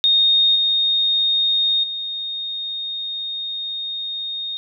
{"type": "tone with level steps", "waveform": "sine", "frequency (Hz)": 3698, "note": "A#7", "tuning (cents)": -15, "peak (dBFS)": [-12, -15, -24], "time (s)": [0.04, 4.57], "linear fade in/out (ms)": 0, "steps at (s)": [0.55, 1.83], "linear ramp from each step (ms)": 10, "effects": []}